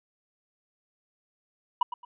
triangle tone with echo, 974 Hz, B5, 24 cents flat, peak -17 dBFS, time 1.81-1.83 s, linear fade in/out 5 ms, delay 110 ms, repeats 2, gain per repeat -12 dB, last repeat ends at 2.05 s, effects resampled to 8000 Hz

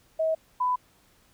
sine tone pair in turn, 640 / 998.1 Hz, D#5 / B5, +49 / +18 cents, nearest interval minor sixth, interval 769 cents, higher second, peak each -22 dBFS, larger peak neither, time 0.19-0.35 / 0.6-0.76 s, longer neither, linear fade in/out 10 ms, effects pink hiss -62 dBFS RMS until 1.33 s

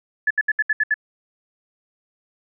sine tone bursts, 1720 Hz, A6, 40 cents flat, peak -15 dBFS, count 7, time 0.27-0.942 s, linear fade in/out 5 ms, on 36 ms, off 70 ms, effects none

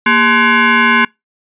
sine tone with frequency modulation, 233.1 Hz, A#3, in tune, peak -7 dBFS, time 0.06-1.05 s, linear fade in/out 5 ms, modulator 637 Hz, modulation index 3.5, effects noise-tail reverb RT60 0.2 s tail -26 dB re dry + resampled to 8000 Hz

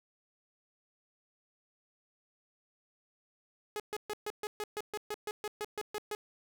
sawtooth tone bursts, 420.9 Hz, G#4, 23 cents sharp, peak -31 dBFS, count 15, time 3.76-6.15 s, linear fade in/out 0 ms, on 38 ms, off 130 ms, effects none

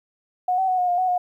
sine tone with pitch steps, 729 / 761 / 740 / 722 / 708 / 741 / 720 Hz, F#5 / F#5 / F#5 / F#5 / F5 / F#5 / F#5, -26 / +48 / 0 / -43 / +23 / +2 / -47 cents, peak -18 dBFS, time 0.48-1.18 s, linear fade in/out 5 ms, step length 100 ms, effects 10-bit

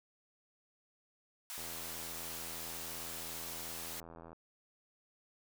white high-pass noise, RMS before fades -44 dBFS, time 1.5-4 s, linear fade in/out 0 ms, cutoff 750 Hz, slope 24 dB/octave
click train, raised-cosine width 1 ms, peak -37 dBFS, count 229, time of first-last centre 1.58-4.33 s, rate 82.9 Hz
effects none

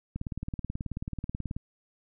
click train, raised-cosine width 5 ms, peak -21 dBFS, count 27, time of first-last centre 0.16-1.565 s, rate 18.5 Hz, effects none

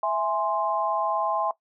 sine chord, E augmented, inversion none, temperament equal, 659.3 / 830.6 / 1046.5 Hz, E5 / G#5 / B#5, 0 / 0 / 0 cents, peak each -27 dBFS, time 0.03-1.51 s, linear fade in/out 2 ms, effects noise-tail reverb RT60 0.1 s tail -18 dB re dry

